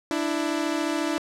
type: tone pair together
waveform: sawtooth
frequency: 295.8 / 330 Hz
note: D4 / E4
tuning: +13 / +2 cents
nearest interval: major second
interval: 189 cents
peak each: -23 dBFS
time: 0.11-1.18 s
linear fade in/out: 0 ms
effects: low-pass 9000 Hz 12 dB/octave